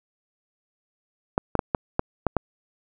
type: clicks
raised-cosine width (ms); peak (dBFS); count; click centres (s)
1; -6; 7; 1.379 / 1.553 / 1.592 / 1.748 / 1.994 / 2.267 / 2.367
effects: none